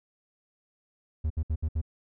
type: tone bursts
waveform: triangle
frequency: 78 Hz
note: D#2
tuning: 5 cents sharp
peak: -23 dBFS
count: 5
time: 1.24-1.815 s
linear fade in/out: 10 ms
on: 63 ms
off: 65 ms
effects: none

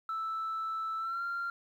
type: tone with pitch glide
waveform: sine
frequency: 1318.5 to 1384.9 Hz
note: E6 to F6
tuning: 0 to -15 cents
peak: -31 dBFS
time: 0.09-1.5 s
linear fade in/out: 2 ms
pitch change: +85 cents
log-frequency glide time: 0.98-1.23 s
effects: tanh soft clip ceiling -30 dBFS + 11-bit

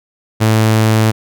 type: tone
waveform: sawtooth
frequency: 110 Hz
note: A2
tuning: in tune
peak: -5 dBFS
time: 0.4-1.12 s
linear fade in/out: 20 ms
effects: none

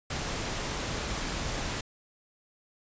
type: noise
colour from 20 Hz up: pink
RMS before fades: -33 dBFS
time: 0.1-1.81 s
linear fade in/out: 5 ms
effects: resampled to 16000 Hz

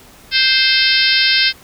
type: harmonic tone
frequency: 523.3 Hz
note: C5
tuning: in tune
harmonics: 3 / 4 / 5 / 6 / 7 / 8 / 9 / 10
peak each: -19 / -19 / -19 / -19 / -19 / -19 / -19 / -19 dBFS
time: 0.31-1.53 s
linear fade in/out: 50 ms
effects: pink hiss -43 dBFS RMS until 1.63 s

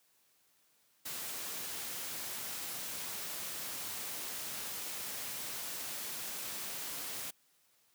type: noise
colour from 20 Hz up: white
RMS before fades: -41 dBFS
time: 1.05-7.31 s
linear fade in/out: 10 ms
effects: white hiss -71 dBFS RMS until 7.94 s + high-pass 100 Hz 12 dB/octave

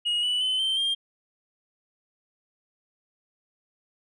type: tone with pitch steps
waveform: sine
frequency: 2885 / 2961 / 3039 / 3119 / 3201 Hz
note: F#7 / F#7 / F#7 / G7 / G7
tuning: -44 / +1 / +46 / -9 / +36 cents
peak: -20 dBFS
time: 0.05-0.95 s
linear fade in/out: 20 ms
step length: 180 ms
effects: tanh soft clip ceiling -22 dBFS

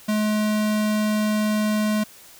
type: tone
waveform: square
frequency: 212.8 Hz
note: G#3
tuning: 42 cents sharp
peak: -20 dBFS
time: 0.08-2.04 s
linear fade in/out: 10 ms
effects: white hiss -47 dBFS RMS until 2.39 s

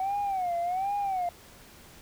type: tone with vibrato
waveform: sine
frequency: 748 Hz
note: F#5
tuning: 19 cents sharp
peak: -25 dBFS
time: 0-1.29 s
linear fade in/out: 2 ms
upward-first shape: sine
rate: 1.3 Hz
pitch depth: 150 cents each way
effects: tanh soft clip ceiling -24 dBFS + pink hiss -52 dBFS RMS until 2.01 s

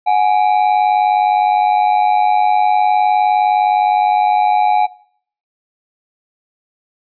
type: ring-modulated tone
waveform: triangle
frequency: 784 Hz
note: G5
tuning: in tune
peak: -5 dBFS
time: 0.06-4.87 s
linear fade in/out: 20 ms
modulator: 49.8 Hz
effects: noise-tail reverb RT60 0.6 s tail -22 dB re dry + resampled to 11025 Hz

